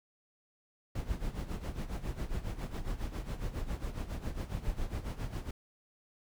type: noise with tremolo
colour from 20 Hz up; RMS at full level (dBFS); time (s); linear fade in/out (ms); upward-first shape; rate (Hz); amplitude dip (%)
brown; -34; 0.95-5.51; 5; sine; 7.3; 75
effects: none